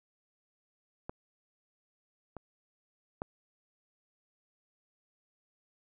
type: clicks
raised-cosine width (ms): 1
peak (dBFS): -24 / -28 / -21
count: 3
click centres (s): 1.095 / 2.367 / 3.219
effects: none